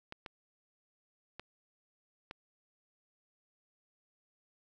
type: clicks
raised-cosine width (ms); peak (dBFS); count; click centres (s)
0.3; -27; 4; 0.124 / 0.262 / 1.396 / 2.311
effects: none